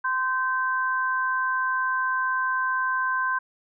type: tone pair together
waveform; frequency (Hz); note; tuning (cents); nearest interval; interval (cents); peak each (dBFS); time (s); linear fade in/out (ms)
sine; 1035.2 / 1551; C6 / G6; -19 / -19; perfect fifth; 700; -25; 0.04-3.39; 10
effects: none